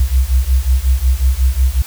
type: beating tone pair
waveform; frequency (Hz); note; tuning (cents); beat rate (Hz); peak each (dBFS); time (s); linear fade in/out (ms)
sine; 61.74 / 67.24; B1 / C2; 0 / +48; 5.5; -13; 0-1.82; 5
effects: white hiss -33 dBFS RMS until 1.86 s